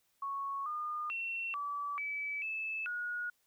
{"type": "tone with pitch steps", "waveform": "sine", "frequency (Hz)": [1107, 1216, 2713, 1152, 2297, 2618, 1448], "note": ["C#6", "D#6", "E7", "D6", "D7", "E7", "F#6"], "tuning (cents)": [-3, -40, 49, -34, -39, -13, -38], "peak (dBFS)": -35, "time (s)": [0.22, 3.3], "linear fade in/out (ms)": 5, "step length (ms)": 440, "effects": ["white hiss -75 dBFS RMS until 3.46 s"]}